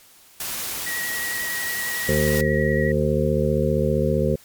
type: noise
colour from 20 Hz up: white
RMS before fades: -29 dBFS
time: 0.4-2.41 s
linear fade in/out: 2 ms
type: tone with vibrato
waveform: sine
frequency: 1913 Hz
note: A#6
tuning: 44 cents sharp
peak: -26 dBFS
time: 0.86-2.92 s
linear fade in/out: 5 ms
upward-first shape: sine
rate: 11 Hz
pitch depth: 23 cents each way
type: harmonic tone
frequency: 75.2 Hz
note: D2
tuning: 42 cents sharp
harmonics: 1 / 2 / 3 / 5 / 6 / 7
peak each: -26 / -23 / -25 / -26 / -25 / -24 dBFS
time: 2.08-4.36 s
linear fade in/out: 10 ms
effects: white hiss -51 dBFS RMS until 4.44 s + MP3 96 kbps